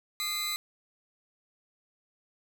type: tone cluster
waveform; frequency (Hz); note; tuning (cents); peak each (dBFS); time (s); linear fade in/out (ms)
sawtooth; 1229 / 2092 / 3965; D#6 / C7 / B7; -22 / -1 / +6; -36 / -33 / -29; 0.2-0.56; 0
effects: none